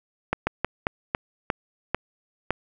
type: slowing click train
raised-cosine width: 0.5 ms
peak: -7 dBFS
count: 8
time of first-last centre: 0.33-2.506 s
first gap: 140 ms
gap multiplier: 1.26
effects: none